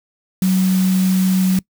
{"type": "tone in noise", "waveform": "sine", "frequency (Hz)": 186.9, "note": "F#3", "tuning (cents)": 18, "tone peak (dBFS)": -12, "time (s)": [0.42, 1.59], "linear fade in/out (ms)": 2, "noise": "white", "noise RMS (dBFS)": -29, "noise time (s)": [0.42, 1.59], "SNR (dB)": 14, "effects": ["noise-tail reverb RT60 0.1 s tail -23 dB re dry"]}